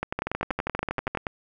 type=two click trains; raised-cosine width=0.5 ms; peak=-12 / -12 dBFS; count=14 / 13; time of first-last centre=0.03-1.268 / 0.19-1.15 s; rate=10.5 / 12.5 Hz; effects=none